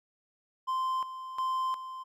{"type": "tone with tremolo", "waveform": "triangle", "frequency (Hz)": 1040, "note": "C6", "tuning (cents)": -11, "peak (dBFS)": -26, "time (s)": [0.67, 2.04], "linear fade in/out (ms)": 20, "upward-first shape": "square", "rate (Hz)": 1.4, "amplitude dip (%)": 70, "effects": []}